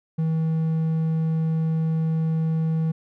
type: tone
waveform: triangle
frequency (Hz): 160.6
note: E3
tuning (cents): -45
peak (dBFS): -18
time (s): 0.18-2.92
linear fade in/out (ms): 10
effects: none